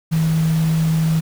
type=tone in noise; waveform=sine; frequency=160.7 Hz; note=E3; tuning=44 cents flat; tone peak=-14 dBFS; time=0.11-1.21 s; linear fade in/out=20 ms; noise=pink; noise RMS=-32 dBFS; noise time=0.11-1.21 s; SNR=+15 dB; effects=none